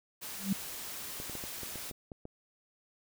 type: noise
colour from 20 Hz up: white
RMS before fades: -42 dBFS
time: 0.21-1.92 s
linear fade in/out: 20 ms
type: tone with exponential growth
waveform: sine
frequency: 195.8 Hz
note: G3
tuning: 2 cents flat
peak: -23 dBFS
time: 0.35-0.53 s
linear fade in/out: 5 ms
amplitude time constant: 38 ms
type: clicks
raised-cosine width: 2 ms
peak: -30 dBFS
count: 9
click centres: 1.201 / 1.297 / 1.353 / 1.439 / 1.633 / 1.757 / 1.912 / 2.118 / 2.254 s
effects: none